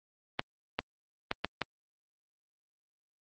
clicks, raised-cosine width 0.3 ms, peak -13 dBFS, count 5, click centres 0.394 / 0.79 / 1.314 / 1.446 / 1.617 s, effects high-pass 100 Hz 12 dB/octave + Opus 32 kbps

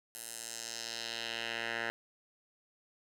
10% pulse tone with band-pass filter sweep, 115.5 Hz, A#2, 16 cents flat, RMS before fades -40 dBFS, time 0.15-1.9 s, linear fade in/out 0 ms, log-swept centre 11000 to 1700 Hz, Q 1.6, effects none

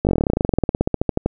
slowing click train, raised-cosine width 2 ms, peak -3 dBFS, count 28, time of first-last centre 0.05-1.26 s, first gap 19 ms, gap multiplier 1.06, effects none

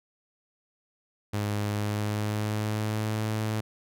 sawtooth tone with pitch glide, 103.83 to 108.68 Hz, G#2 to A2, 0 to -21 cents, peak -23 dBFS, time 1.33-3.61 s, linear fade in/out 10 ms, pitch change +79 cents, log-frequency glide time 1.67-3.22 s, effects none

